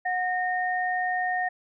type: tone pair together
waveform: sine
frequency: 731 / 1839.9 Hz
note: F#5 / A#6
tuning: -21 / -23 cents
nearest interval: octave + major third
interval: 1598 cents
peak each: -26 / -28 dBFS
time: 0.05-1.49 s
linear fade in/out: 10 ms
effects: none